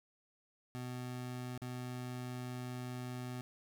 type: tone with dropouts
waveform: 25% pulse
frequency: 125 Hz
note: B2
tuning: 21 cents sharp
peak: -37 dBFS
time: 0.75-3.41 s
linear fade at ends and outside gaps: 0 ms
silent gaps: 1.577-1.618 s
effects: none